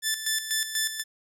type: tone with tremolo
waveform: 10% pulse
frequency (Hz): 1756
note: A6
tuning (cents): -4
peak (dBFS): -15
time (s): 0.02-1.04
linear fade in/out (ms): 50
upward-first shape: square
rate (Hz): 4.1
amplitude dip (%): 65
effects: none